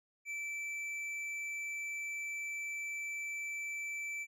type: tone with hard clipping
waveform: sine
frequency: 2324 Hz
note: D7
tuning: 19 cents flat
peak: -39 dBFS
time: 0.25-4.27 s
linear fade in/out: 50 ms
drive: 6 dB
effects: none